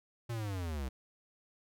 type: linear sweep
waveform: square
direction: down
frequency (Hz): 120.3 to 62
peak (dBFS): -36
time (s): 0.29-0.89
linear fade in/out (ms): 10
effects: none